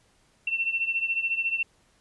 sine beating tone pair, 2700 / 2714 Hz, E7 / E7, +41 / +50 cents, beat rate 14 Hz, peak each -26 / -30 dBFS, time 0.47-1.63 s, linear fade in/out 5 ms, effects pink hiss -64 dBFS RMS until 2 s + resampled to 24000 Hz

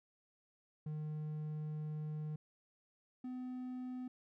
triangle tone pair in turn, 152.9 / 252.7 Hz, D#3 / B3, -30 / +40 cents, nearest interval major sixth, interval 870 cents, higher second, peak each -37 / -39 dBFS, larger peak first, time 0.86-2.36 / 3.24-4.08 s, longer first, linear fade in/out 5 ms, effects none

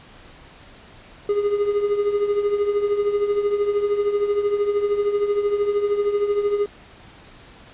triangle tone with tremolo, 410.2 Hz, G#4, 21 cents flat, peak -13 dBFS, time 1.29-6.66 s, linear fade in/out 2 ms, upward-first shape triangle, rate 13 Hz, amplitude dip 70%, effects pink hiss -46 dBFS RMS until 7.73 s + resampled to 8000 Hz

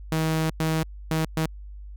sawtooth tone bursts at uneven times, 159.2 Hz, D#3, 40 cents sharp, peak -18 dBFS, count 4, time 0.12-0.5 / 0.6-0.83 / 1.11-1.25 / 1.37-1.46 s, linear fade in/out 2 ms, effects added 50 Hz sine -37 dBFS peak until 1.96 s

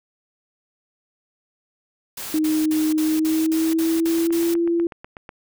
white noise bursts, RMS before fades -32 dBFS, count 9, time 2.17-4.542 s, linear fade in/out 5 ms, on 220 ms, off 49 ms
sine tone with pitch glide, 311.1 to 339.3 Hz, D#4 to F4, 0 to -50 cents, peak -17 dBFS, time 2.34-4.87 s, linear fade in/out 2 ms, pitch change +150 cents, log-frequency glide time 3-4.57 s
click train, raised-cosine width 0.5 ms, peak -22 dBFS, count 11, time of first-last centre 4.06-5.292 s, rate 8.12 Hz
effects none

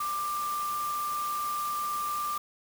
sine tone in noise, 1186 Hz, D6, 17 cents sharp, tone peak -29 dBFS, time 0-2.38 s, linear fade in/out 5 ms, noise white, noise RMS -41 dBFS, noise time 0-2.38 s, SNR +9 dB, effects none

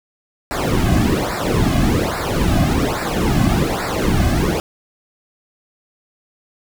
brown noise with flanger, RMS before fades -17 dBFS, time 0.51-4.6 s, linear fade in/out 0 ms, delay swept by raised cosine 0.31 to 2.21 ms, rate 1.2 Hz, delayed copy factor -0.95, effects none

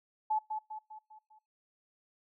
sine tone with echo, 863 Hz, A5, 34 cents flat, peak -27 dBFS, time 0.3-0.39 s, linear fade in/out 10 ms, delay 200 ms, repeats 5, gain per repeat -6 dB, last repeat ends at 1.39 s, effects noise-tail reverb RT60 0.3 s tail -26 dB re dry

